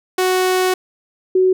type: tone pair in turn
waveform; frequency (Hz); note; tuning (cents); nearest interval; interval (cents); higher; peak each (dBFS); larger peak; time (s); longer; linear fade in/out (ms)
sawtooth / sine; 370 / 372.6; F#4 / F#4; 0 / +12; unison; 12; second; -10; neither; 0.18-0.74 / 1.35-1.53; first; 5
effects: none